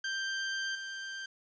sawtooth tone with level steps, 1573 Hz, G6, 6 cents sharp, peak -29 / -35 dBFS, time 0.04-1.26 s, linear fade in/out 5 ms, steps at 0.75 s, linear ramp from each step 2 ms, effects resampled to 16000 Hz + 10-bit

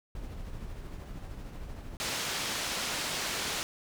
brown noise with tremolo, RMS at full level -39 dBFS, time 0.15-1.97 s, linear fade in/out 2 ms, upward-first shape triangle, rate 13 Hz, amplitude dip 40%
white low-pass noise, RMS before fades -34 dBFS, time 2-3.63 s, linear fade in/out 0 ms, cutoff 5700 Hz, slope 12 dB/octave
effects none

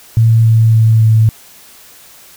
sine tone with pitch steps, 113.4 / 112.49 / 111.58 / 110.68 Hz, A#2 / A2 / A2 / A2, -47 / +39 / +25 / +11 cents, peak -5 dBFS, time 0.17-1.29 s, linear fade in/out 0 ms, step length 280 ms, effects white hiss -40 dBFS RMS until 2.36 s

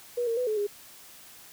sine tone with pitch steps, 484.1 / 459.4 / 498.9 / 430.5 / 409.8 Hz, B4 / A#4 / B4 / A4 / G#4, -35 / -25 / +17 / -38 / -23 cents, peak -25 dBFS, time 0.17-0.67 s, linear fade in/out 10 ms, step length 100 ms, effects white hiss -50 dBFS RMS until 1.52 s

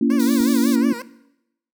sine chord, A# diminished, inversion none, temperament just, 233.1 / 279.7 / 335.6 Hz, A#3 / C#4 / E4, 0 / +16 / +31 cents, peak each -17 / -18 / -23 dBFS, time 0.01-0.93 s, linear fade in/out 5 ms
15% pulse tone with vibrato, 522 Hz, C5, 4 cents flat, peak -24 dBFS, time 0.1-1.02 s, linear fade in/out 2 ms, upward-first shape sine, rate 5.5 Hz, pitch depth 190 cents each way
pink high-pass noise, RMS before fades -32 dBFS, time 0.19-0.76 s, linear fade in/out 10 ms, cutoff 3400 Hz, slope 96 dB/octave
click, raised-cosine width 3 ms, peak -26 dBFS, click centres 0.407 s
effects noise-tail reverb RT60 0.8 s tail -17 dB re dry

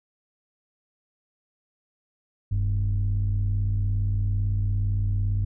sine tone pair together, 41.83 / 99.5 Hz, E1 / G2, +26 / +26 cents, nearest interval octave + minor third, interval 1500 cents, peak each -24 / -21 dBFS, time 2.51-5.45 s, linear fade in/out 10 ms, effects tanh soft clip ceiling -18 dBFS

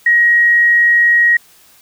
sine tone, 1892 Hz, A#6, 25 cents sharp, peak -7 dBFS, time 0.06-1.37 s, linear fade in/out 5 ms, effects white hiss -47 dBFS RMS until 1.81 s

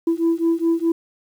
sine beating tone pair, 330 / 334.8 Hz, E4 / E4, +2 / +27 cents, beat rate 4.8 Hz, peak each -18 dBFS, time 0.07-0.92 s, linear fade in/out 5 ms, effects tanh soft clip ceiling -12 dBFS + 8-bit

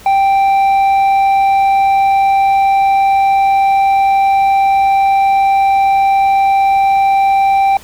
sine tone with tanh clipping, 784 Hz, G5, in tune, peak -9 dBFS, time 0.06-7.77 s, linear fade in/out 2 ms, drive 6 dB, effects added 60 Hz sine -42 dBFS peak until 7.83 s + pink hiss -38 dBFS RMS until 7.83 s

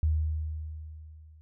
sine tone with level ramp, 77.78 Hz, D#2, in tune, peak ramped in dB -21 to -51 dBFS, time 0.03-1.41 s, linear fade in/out 0 ms, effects none

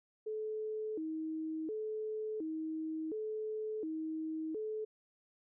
sine tone with vibrato, 370 Hz, F#4, in tune, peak -36 dBFS, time 0.26-4.85 s, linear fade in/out 10 ms, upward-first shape square, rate 0.7 Hz, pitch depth 270 cents each way, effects none

